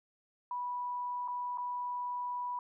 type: tone with dropouts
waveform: sine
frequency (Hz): 982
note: B5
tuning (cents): -10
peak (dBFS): -34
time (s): 0.51-2.59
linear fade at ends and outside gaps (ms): 2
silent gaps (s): 1.278-1.283 / 1.575-1.582
effects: none